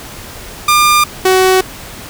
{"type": "tone pair in turn", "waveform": "sawtooth", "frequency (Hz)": [1200, 374.7], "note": ["D6", "F#4"], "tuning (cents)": [37, 22], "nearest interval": "octave + minor sixth", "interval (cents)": 2015, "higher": "first", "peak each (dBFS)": -3, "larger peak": "neither", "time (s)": [[0.68, 1.04], [1.25, 1.61]], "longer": "neither", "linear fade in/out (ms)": 5, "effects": ["pink hiss -30 dBFS RMS until 2.09 s"]}